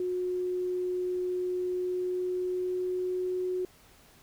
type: tone with pitch glide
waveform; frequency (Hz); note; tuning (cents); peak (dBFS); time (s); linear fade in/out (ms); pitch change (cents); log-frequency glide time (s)
sine; 362.9 to 366.3; F#4 to F#4; -34 to -17; -28; 0-3.65; 2; +17; 1.72-3.35
effects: pink hiss -58 dBFS RMS until 4.22 s